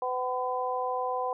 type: harmonic tone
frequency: 252.3 Hz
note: B3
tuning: 37 cents sharp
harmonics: 2 / 3 / 4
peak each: -32 / -32 / -32 dBFS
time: 0.02-1.33 s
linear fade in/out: 2 ms
effects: none